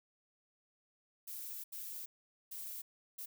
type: noise bursts at uneven times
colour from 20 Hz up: violet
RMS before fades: -45 dBFS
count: 4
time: 1.27-1.64 / 1.72-2.06 / 2.51-2.82 / 3.18-3.26 s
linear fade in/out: 10 ms
effects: none